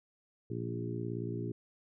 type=harmonic tone with a mistuned harmonic; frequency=58.27 Hz; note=A#1; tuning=in tune; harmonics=2 / 3 / 4 / 5 / 6 / 7; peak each=-38 / -43 / -44 / -44 / -42 / -43 dBFS; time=0.5-1.52 s; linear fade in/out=5 ms; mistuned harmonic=2; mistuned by=+24 cents; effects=none